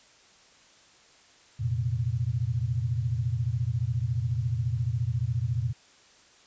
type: chord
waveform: sine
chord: F suspended fourth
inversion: none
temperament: equal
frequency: 87.31 / 116.54 / 130.81 Hz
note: F2 / Bb2 / C3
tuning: 0 / 0 / 0 cents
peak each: -33 / -27 / -31 dBFS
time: 1.59-5.73 s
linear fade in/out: 20 ms
effects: white hiss -57 dBFS RMS until 6.46 s + resampled to 16000 Hz